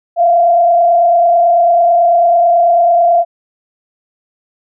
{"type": "tone with frequency modulation", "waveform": "sine", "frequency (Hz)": 689, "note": "F5", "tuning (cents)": -24, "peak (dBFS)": -6, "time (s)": [0.16, 3.25], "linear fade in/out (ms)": 50, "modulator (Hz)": 29.1, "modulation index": 0.71, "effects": []}